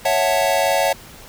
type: chord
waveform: square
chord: F# minor seventh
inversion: second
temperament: equal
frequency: 554.4 / 659.3 / 740 / 880 Hz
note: C#5 / E5 / F#5 / A5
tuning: 0 / 0 / 0 / 0 cents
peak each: -21 / -21 / -22 / -24 dBFS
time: 0.05-0.93 s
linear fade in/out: 5 ms
effects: pink hiss -41 dBFS RMS until 1.28 s